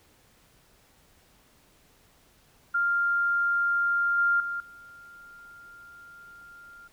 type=tone with level steps; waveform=sine; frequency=1396.9 Hz; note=F6; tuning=in tune; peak=-22 / -20 / -29 / -46 dBFS; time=2.74-6.88 s; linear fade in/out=10 ms; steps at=4.18 / 4.4 / 4.6 s; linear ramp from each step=2 ms; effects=pink hiss -61 dBFS RMS until 6.92 s